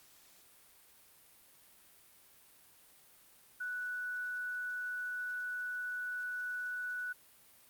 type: tone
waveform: sine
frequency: 1480 Hz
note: F#6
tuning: in tune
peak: -36 dBFS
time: 3.6-7.13 s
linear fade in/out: 10 ms
effects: white hiss -62 dBFS RMS until 7.69 s + Opus 48 kbps